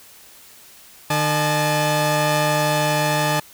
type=tone cluster; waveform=sawtooth; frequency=151.1 / 604 / 861 Hz; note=D3 / D5 / A5; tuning=+50 / +48 / -38 cents; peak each=-18 dBFS; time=1.1-3.4 s; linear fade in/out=5 ms; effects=white hiss -46 dBFS RMS until 3.53 s